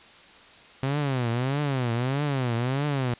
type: tone with vibrato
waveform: sawtooth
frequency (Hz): 130.81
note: C3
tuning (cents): 0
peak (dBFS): -20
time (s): 0.83-3.14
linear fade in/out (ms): 0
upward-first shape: triangle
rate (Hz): 1.6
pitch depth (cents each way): 240
effects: white hiss -50 dBFS RMS until 3.19 s + resampled to 8000 Hz